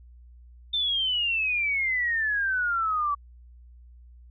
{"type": "exponential sweep", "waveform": "sine", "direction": "down", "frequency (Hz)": [3600, 1139], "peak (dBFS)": -23, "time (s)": [0.73, 3.15], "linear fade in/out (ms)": 10, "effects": ["added 60 Hz sine -47 dBFS peak until 4.3 s"]}